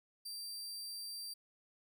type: tone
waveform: sawtooth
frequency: 4699 Hz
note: D8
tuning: in tune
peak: -40 dBFS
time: 0.25-1.34 s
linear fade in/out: 10 ms
effects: none